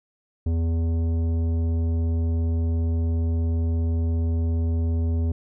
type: tone with tanh clipping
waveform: triangle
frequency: 82.6 Hz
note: E2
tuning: 4 cents sharp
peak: -22 dBFS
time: 0.46-5.32 s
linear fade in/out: 5 ms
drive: 16 dB
effects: none